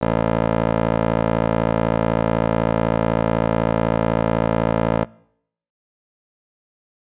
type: tone with band-pass filter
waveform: 15% pulse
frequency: 56 Hz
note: A1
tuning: 31 cents sharp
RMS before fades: -19 dBFS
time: 0.01-5.05 s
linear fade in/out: 20 ms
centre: 600 Hz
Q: 0.91
effects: noise-tail reverb RT60 0.7 s tail -23 dB re dry + resampled to 8000 Hz